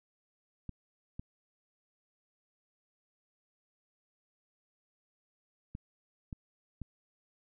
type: clicks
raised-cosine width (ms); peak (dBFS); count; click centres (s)
5; -28; 5; 0.693 / 1.195 / 5.751 / 6.328 / 6.817
effects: none